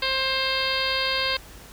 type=harmonic tone; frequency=529 Hz; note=C5; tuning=19 cents sharp; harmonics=1 / 2 / 3 / 4 / 5 / 6 / 7 / 8 / 9; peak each=-31 / -31 / -31 / -31 / -31 / -31 / -31 / -31 / -31 dBFS; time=0.02-1.37 s; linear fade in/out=5 ms; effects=added 50 Hz sine -46 dBFS peak until 1.72 s + pink hiss -46 dBFS RMS until 1.72 s